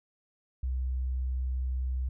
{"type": "tone", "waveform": "sine", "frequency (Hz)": 63.9, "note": "C2", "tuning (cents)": -40, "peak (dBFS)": -28, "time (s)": [0.63, 2.09], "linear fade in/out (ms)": 5, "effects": []}